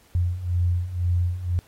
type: beating tone pair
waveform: sine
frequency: 86.8 / 88.8 Hz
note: F2 / F2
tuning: -10 / +29 cents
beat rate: 2 Hz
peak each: -26 / -22 dBFS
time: 0.15-1.59 s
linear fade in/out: 0 ms
effects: pink hiss -57 dBFS RMS until 1.67 s + AAC 48 kbps